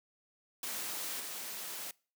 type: noise with level steps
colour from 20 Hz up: white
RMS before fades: -39 / -42 dBFS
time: 0.63-1.91 s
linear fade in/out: 2 ms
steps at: 1.2 s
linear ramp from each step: 5 ms
effects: noise-tail reverb RT60 0.4 s tail -25 dB re dry + high-pass 200 Hz 12 dB/octave